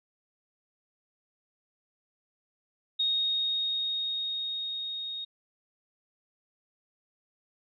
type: tone with level ramp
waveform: sine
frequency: 3729 Hz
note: A#7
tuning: in tune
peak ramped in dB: -24 to -34 dBFS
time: 2.99-5.25 s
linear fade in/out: 10 ms
effects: none